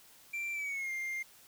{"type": "tone with pitch glide", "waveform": "triangle", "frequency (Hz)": [2354, 2109], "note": ["D7", "C7"], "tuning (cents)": [3, 13], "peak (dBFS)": -33, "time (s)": [0.33, 1.23], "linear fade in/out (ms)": 10, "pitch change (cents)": -190, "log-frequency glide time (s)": [0.53, 0.91], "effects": ["white hiss -59 dBFS RMS until 1.47 s"]}